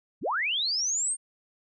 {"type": "linear sweep", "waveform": "sine", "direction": "up", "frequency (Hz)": [86.2, 8800], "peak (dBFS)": -25, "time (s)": [0.21, 1.17], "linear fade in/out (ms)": 50, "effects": []}